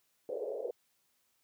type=band-pass noise; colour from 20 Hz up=white; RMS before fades=-38 dBFS; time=0.29-0.71 s; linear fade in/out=2 ms; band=420 to 550 Hz; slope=48 dB/octave; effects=white hiss -75 dBFS RMS until 1.43 s + high-pass 60 Hz 12 dB/octave